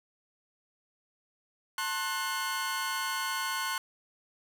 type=chord; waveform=sawtooth; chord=F# diminished; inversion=first; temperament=just; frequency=888 / 1065.6 / 1480 Hz; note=A5 / C6 / F#6; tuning=+16 / +31 / 0 cents; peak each=-35 / -30 / -31 dBFS; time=1.78-3.78 s; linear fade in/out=2 ms; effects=none